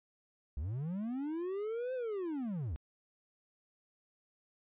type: linear two-way sweep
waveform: triangle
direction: up then down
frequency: 61.74 to 523.3 to 61.74 Hz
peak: -33 dBFS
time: 0.57-2.76 s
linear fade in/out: 0 ms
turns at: 1.94 s
effects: resampled to 8000 Hz